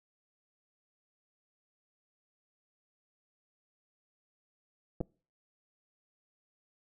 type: clicks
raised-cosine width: 2 ms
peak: -24 / -20 dBFS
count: 2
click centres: 5.005 / 5.011 s
effects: noise-tail reverb RT60 0.4 s tail -26 dB re dry